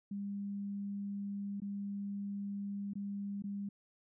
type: tone with dropouts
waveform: sine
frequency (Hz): 200.8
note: G3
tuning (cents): +42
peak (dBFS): -37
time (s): 0.11-3.69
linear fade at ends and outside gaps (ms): 5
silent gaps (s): 1.602-1.618 / 2.935-2.954 / 3.423-3.439
effects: none